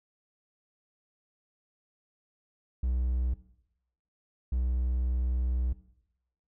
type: tone pair in turn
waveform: triangle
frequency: 62.2 / 62.2 Hz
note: B1 / B1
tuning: +13 / +13 cents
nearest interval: unison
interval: 0 cents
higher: neither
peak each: -24 dBFS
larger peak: neither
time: 2.83-3.34 / 4.52-5.73 s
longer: second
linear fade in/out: 5 ms
effects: noise-tail reverb RT60 0.8 s tail -17 dB re dry